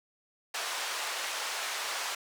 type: band-pass noise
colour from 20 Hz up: pink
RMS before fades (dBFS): -35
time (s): 0.54-2.15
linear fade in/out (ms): 5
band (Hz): 820 to 8100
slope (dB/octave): 12
effects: high-pass 400 Hz 12 dB/octave